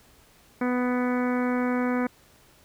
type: harmonic tone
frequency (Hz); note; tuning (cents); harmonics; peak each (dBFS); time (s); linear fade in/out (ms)
248.3; B3; +9; 1 / 2 / 3 / 4 / 5 / 6 / 7 / 8 / 9; -24 / -30 / -36 / -36 / -37 / -37 / -41 / -42 / -41; 0.61-2.07; 5
effects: pink hiss -57 dBFS RMS until 2.64 s